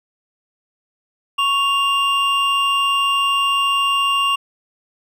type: tone pair together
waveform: triangle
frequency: 1108.7 / 2794 Hz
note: C#6 / F7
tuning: 0 / 0 cents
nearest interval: octave + major third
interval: 1600 cents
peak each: -16 dBFS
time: 1.38-4.36 s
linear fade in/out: 10 ms
effects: none